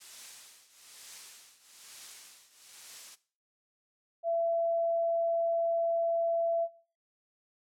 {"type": "noise with tremolo", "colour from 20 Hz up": "blue", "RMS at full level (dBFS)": -41, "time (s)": [0, 3.16], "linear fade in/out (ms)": 20, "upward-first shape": "triangle", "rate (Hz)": 1.1, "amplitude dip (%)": 85}
{"type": "tone", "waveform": "sine", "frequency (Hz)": 671, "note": "E5", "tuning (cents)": 31, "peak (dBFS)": -27, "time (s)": [4.23, 6.68], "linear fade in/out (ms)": 50}
{"effects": ["noise-tail reverb RT60 0.4 s tail -17 dB re dry", "low-pass 8000 Hz 12 dB/octave"]}